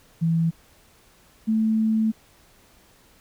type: tone pair in turn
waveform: sine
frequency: 164.81 / 220 Hz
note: E3 / A3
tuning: 0 / 0 cents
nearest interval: perfect fourth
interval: 500 cents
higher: second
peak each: -18 dBFS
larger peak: neither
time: 0.21-0.51 / 1.47-2.12 s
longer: second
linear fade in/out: 20 ms
effects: pink hiss -56 dBFS RMS until 3.2 s